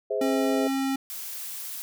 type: chord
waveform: sine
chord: Ab augmented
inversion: none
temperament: just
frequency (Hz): 415.3 / 519.1 / 648.9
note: Ab4 / C5 / E5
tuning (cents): 0 / -14 / -27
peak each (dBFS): -28 / -29 / -30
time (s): 0.1-0.68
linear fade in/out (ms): 10
type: tone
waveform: square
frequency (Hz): 269.6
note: C#4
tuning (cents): -48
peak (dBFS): -25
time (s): 0.21-0.96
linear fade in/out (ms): 5
type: noise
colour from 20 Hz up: blue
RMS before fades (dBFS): -36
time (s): 1.1-1.82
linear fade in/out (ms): 0
effects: none